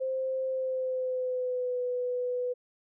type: tone with pitch glide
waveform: sine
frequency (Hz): 524 to 495.7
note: C5 to B4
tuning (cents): +2 to +6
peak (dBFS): -28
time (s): 0-2.54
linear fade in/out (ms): 20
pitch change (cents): -96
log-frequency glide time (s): 0.48-1.81
effects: none